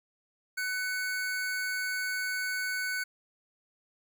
square tone pair together, 1500 / 2214 Hz, F#6 / C#7, +23 / -3 cents, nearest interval perfect fifth, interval 674 cents, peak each -32 / -38 dBFS, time 0.57-3.04 s, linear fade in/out 10 ms, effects none

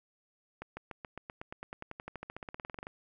accelerating click train, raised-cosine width 0.5 ms, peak -26 dBFS, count 28, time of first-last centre 0.62-2.869 s, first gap 150 ms, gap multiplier 0.95, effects none

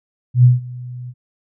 sine tone with ADSR envelope, 124 Hz, B2, 7 cents sharp, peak -4 dBFS, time 0.34-1.14 s, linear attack 100 ms, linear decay 160 ms, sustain -23 dB, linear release 49 ms, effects none

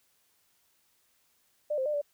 sine tone with pitch steps, 597 / 525 / 599 / 580 Hz, D5 / C5 / D5 / D5, +28 / +6 / +34 / -22 cents, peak -27 dBFS, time 1.7-2.016 s, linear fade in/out 10 ms, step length 79 ms, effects white hiss -70 dBFS RMS until 2.13 s

